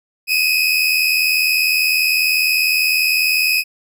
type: tone pair together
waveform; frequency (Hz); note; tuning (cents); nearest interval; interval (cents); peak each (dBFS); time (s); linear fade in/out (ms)
30% pulse; 2489 / 2569; D#7 / E7; 0 / -45; minor second; 55; -14; 0.27-3.64; 50
effects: none